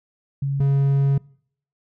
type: tone pair in turn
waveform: sine / triangle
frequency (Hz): 138.59 / 138.59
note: C#3 / C#3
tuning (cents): 0 / 0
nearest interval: unison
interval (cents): 0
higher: neither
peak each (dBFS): -20 / -13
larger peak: second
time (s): 0.42-0.6 / 0.6-1.18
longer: second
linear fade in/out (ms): 5
effects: noise-tail reverb RT60 0.6 s tail -24 dB re dry